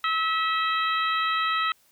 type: harmonic tone with a mistuned harmonic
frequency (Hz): 648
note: E5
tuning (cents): -30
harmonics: 2 / 3 / 4 / 5 / 6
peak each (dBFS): -24 / -30 / -33 / -33 / -34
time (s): 0.04-1.72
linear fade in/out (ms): 2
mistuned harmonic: 5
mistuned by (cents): -30
effects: white hiss -62 dBFS RMS until 1.91 s